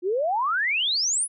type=exponential sweep; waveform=sine; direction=up; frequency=340 to 10548 Hz; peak=-21 dBFS; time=0.02-1.28 s; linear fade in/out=50 ms; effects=none